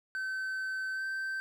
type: tone with pitch glide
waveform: triangle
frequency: 1535 to 1554.6 Hz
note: G6 to G6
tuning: -37 to -15 cents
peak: -31 dBFS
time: 0.15-1.4 s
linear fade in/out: 0 ms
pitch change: +22 cents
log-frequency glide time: 0.93-1.04 s
effects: none